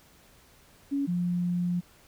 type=tone pair in turn; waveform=sine; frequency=280 / 176.39 Hz; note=C#4 / F3; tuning=+18 / +18 cents; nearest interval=minor sixth; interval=800 cents; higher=first; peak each=-25 dBFS; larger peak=neither; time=0.91-1.07 / 1.07-1.81 s; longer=second; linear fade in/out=20 ms; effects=pink hiss -58 dBFS RMS until 2.07 s